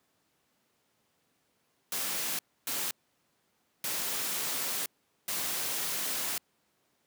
white noise bursts at uneven times, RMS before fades -33 dBFS, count 4, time 1.92-2.39 / 2.67-2.91 / 3.84-4.86 / 5.28-6.38 s, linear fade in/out 2 ms, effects pink hiss -73 dBFS RMS until 7.06 s + high-pass 150 Hz 12 dB/octave

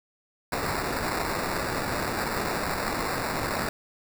blue noise with sample-and-hold, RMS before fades -29 dBFS, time 0.52-3.69 s, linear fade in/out 2 ms, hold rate 3150 Hz, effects none

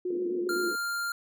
sine tone with vibrato, 355.4 Hz, F4, 30 cents sharp, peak -28 dBFS, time 0.05-0.71 s, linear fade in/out 5 ms, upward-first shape sine, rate 7.7 Hz, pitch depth 40 cents each way
white band-pass noise, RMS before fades -40 dBFS, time 0.1-0.76 s, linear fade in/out 5 ms, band 200 to 490 Hz, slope 96 dB/octave
square tone, 1396.9 Hz, F6, in tune, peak -30 dBFS, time 0.49-1.12 s, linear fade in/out 2 ms
effects none

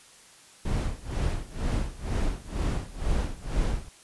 brown noise with tremolo, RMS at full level -25 dBFS, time 0.65-3.89 s, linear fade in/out 5 ms, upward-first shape sine, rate 2.1 Hz, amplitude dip 90%, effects white hiss -53 dBFS RMS until 4.03 s + resampled to 24000 Hz

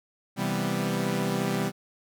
sawtooth chord, C major seventh, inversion none, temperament equal, 130.81 / 164.81 / 196 / 246.9 Hz, C3 / E3 / G3 / B3, 0 / 0 / 0 / 0 cents, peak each -29 / -28 / -25 / -29 dBFS, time 0.36-1.72 s, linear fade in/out 50 ms, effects none

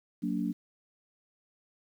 sine chord, Gb augmented, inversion none, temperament just, 185 / 231.2 / 289.1 Hz, Gb3 / Bb3 / D4, 0 / -14 / -27 cents, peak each -33 dBFS, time 0.22-0.53 s, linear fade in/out 20 ms, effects 10-bit

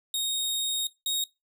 sawtooth tone pair in turn, 3729 / 3751 Hz, A#7 / A#7, 0 / +10 cents, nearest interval unison, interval 10 cents, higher second, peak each -23 dBFS, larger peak neither, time 0.14-0.87 / 1.06-1.24 s, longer first, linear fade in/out 2 ms, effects noise-tail reverb RT60 0.2 s tail -20 dB re dry

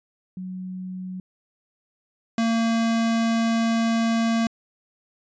sine / square tone pair in turn, 185 / 228.1 Hz, F#3 / A#3, 0 / -37 cents, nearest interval major third, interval 363 cents, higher second, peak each -30 / -20 dBFS, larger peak second, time 0.37-1.2 / 2.38-4.47 s, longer second, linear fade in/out 2 ms, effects resampled to 16000 Hz

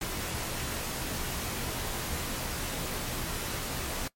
pink noise with comb filter, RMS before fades -34 dBFS, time 0.01-4.08 s, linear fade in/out 5 ms, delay 20 ms, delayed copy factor -0.55, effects noise-tail reverb RT60 0.1 s tail -21 dB re dry + MP3 64 kbps

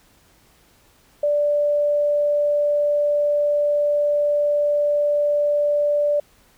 sine tone, 586 Hz, D5, 4 cents flat, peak -16 dBFS, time 1.23-6.2 s, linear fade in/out 5 ms, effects pink hiss -56 dBFS RMS until 6.57 s

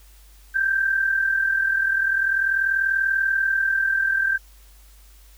sine tone pair together, 1568 / 1608.4 Hz, G6 / G6, 0 / +44 cents, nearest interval unison, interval 44 cents, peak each -19 / -26 dBFS, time 0.54-4.38 s, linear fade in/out 20 ms, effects added 50 Hz sine -47 dBFS peak until 5.37 s + white hiss -55 dBFS RMS until 5.37 s

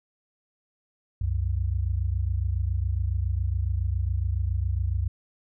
sine tone pair together, 65.7 / 92.91 Hz, C2 / F#2, +8 / +8 cents, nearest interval tritone, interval 600 cents, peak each -26 dBFS, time 1.21-5.08 s, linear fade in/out 5 ms, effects none

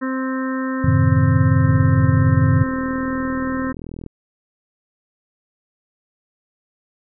harmonic tone, 261.6 Hz, C4, in tune, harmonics 1 / 2 / 4 / 5 / 6 / 7, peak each -21 / -30 / -31 / -33 / -34 / -33 dBFS, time 0.01-3.73 s, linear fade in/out 20 ms
sine chord, F# diminished seventh, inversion none, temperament equal, 92.5 / 110 / 130.81 / 155.56 Hz, F#2 / A2 / C3 / Eb3, 0 / 0 / 0 / 0 cents, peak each -18 dBFS, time 0.84-2.64 s, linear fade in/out 5 ms
click train, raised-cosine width 3 ms, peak -20 dBFS, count 98, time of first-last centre 1.68-4.063 s, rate 40.7 Hz
effects none

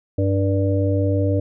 harmonic tone with a mistuned harmonic, 98 Hz, G2, in tune, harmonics 1 / 3 / 5 / 6, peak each -18 / -23 / -25 / -26 dBFS, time 0.18-1.4 s, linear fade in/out 5 ms, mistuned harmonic 5, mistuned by -29 cents, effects none

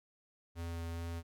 square tone with vibrato, 84 Hz, E2, 33 cents sharp, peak -39 dBFS, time 0.55-1.23 s, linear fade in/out 50 ms, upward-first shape sine, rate 2.4 Hz, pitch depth 9 cents each way, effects none

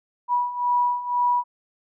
sine beating tone pair, 974 / 976 Hz, B5 / B5, -24 / -21 cents, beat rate 2 Hz, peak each -25 / -21 dBFS, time 0.28-1.44 s, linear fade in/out 50 ms, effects none

